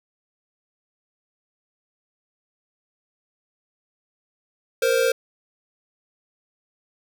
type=tone pair together; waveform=square; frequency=466.2 / 523.3 Hz; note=A#4 / C5; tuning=0 / 0 cents; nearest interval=major second; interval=200 cents; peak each=-21 dBFS; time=4.82-5.12 s; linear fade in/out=5 ms; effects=none